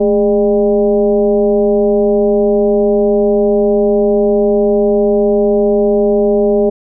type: tone with frequency modulation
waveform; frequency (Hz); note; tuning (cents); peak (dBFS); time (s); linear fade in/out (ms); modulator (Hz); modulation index
sine; 409.8; G#4; -23; -8; 0-6.7; 10; 193; 0.99
effects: none